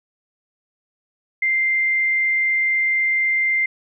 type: tone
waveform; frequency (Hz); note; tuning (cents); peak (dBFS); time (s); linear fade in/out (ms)
sine; 2092; C7; -1; -16; 1.42-3.66; 5
effects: none